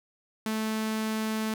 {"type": "tone with notch filter", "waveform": "sawtooth", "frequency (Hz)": 218.7, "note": "A3", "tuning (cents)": -10, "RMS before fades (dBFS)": -30, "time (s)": [0.46, 1.54], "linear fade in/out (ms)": 2, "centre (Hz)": 540, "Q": 1.9, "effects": []}